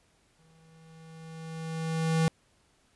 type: tone with exponential growth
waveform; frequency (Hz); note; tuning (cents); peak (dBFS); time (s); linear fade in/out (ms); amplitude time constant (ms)
square; 161.7; E3; -33; -22; 0.39-2.28; 0; 410
effects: pink hiss -67 dBFS RMS until 2.95 s + resampled to 24000 Hz

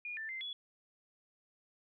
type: tone with pitch steps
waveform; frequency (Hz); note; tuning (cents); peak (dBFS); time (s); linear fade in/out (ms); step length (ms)
sine; 2434 / 1774 / 2081 / 3391; D#7 / A6 / C7 / G#7; -39 / +14 / -10 / +35; -39; 0.05-0.53; 2; 120
effects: none

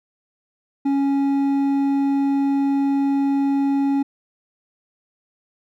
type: tone with hard clipping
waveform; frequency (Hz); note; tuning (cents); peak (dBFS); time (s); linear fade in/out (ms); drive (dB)
triangle; 277.2; C#4; 0; -18; 0.85-4.03; 10; 9
effects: none

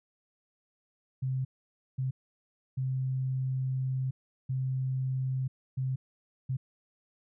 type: tone bursts at uneven times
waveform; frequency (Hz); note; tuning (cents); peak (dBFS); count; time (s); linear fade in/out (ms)
sine; 130.81; C3; 0; -28; 6; 1.22-1.45 / 1.98-2.11 / 2.77-4.11 / 4.49-5.48 / 5.77-5.96 / 6.49-6.57; 10
effects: none

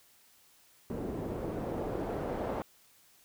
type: noise with low-pass filter sweep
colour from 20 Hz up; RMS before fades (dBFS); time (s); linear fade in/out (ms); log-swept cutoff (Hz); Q
white; -36; 0.9-2.62; 0; 370 to 640; 1.2
effects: white hiss -63 dBFS RMS until 3.24 s

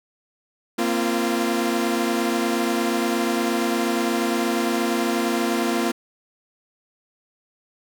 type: chord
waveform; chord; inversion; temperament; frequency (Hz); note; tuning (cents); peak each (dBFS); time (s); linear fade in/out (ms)
sawtooth; Bb suspended second; none; equal with one note detuned; 233.1 / 261.6 / 343.8; Bb3 / C4 / F4; 0 / 0 / -27; -20 / -23 / -20; 0.78-5.92; 10
effects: none

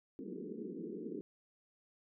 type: band-pass noise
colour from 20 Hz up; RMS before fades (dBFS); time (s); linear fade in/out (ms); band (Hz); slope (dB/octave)
white; -44; 0.19-1.21; 0; 170 to 450; 96
effects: none

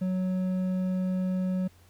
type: tone with hard clipping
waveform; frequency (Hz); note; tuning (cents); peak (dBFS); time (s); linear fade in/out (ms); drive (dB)
triangle; 185; F#3; 0; -27; 0.01-1.68; 10; 9
effects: added 89 Hz sine -57 dBFS peak until 1.89 s + pink hiss -61 dBFS RMS until 1.89 s

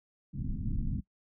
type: low-pass noise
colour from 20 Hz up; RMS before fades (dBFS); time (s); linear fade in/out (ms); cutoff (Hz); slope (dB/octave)
pink; -33; 0.33-1.01; 20; 260; 48
effects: noise-tail reverb RT60 0.1 s tail -21 dB re dry

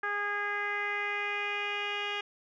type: tone with low-pass filter sweep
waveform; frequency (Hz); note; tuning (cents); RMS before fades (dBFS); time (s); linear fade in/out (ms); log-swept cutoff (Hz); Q
10% pulse; 410; G#4; -22; -33; 0.03-2.21; 5; 1600 to 3100; 3.7
effects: none

